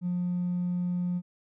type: tone with hard clipping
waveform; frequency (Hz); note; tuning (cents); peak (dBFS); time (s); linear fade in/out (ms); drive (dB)
sine; 177.8; F3; +31; -27; 0.01-1.22; 50; 1
effects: none